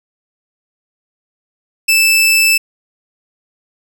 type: tone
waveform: sawtooth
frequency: 2637 Hz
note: E7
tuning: in tune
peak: -5 dBFS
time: 1.88-2.58 s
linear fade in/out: 10 ms
effects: none

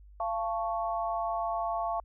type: chord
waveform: sine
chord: F augmented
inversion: none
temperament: equal with one note detuned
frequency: 686.9 / 880 / 1108.7 Hz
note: F5 / A5 / C#6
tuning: -29 / 0 / 0 cents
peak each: -31 / -35 / -35 dBFS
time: 0.2-2 s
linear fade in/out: 2 ms
effects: added 50 Hz sine -50 dBFS peak until 2.04 s

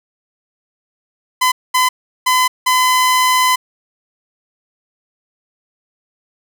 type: tone bursts at uneven times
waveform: sawtooth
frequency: 1015 Hz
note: B5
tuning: 47 cents sharp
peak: -7 dBFS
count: 4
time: 1.41-1.52 / 1.74-1.89 / 2.26-2.48 / 2.66-3.56 s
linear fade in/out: 10 ms
effects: none

